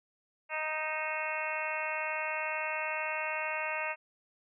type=harmonic tone with a mistuned harmonic; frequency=311.1 Hz; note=D#4; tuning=in tune; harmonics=2 / 3 / 4 / 5 / 6 / 7 / 8 / 9; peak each=-39 / -39 / -42 / -41 / -42 / -39 / -41 / -40 dBFS; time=0.49-3.96 s; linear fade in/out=50 ms; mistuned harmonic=9; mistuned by=-63 cents; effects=none